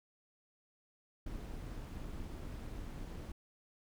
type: noise with amplitude modulation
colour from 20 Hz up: brown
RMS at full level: -42 dBFS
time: 1.26-3.32 s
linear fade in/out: 5 ms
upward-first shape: sine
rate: 270 Hz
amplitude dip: 50%
effects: none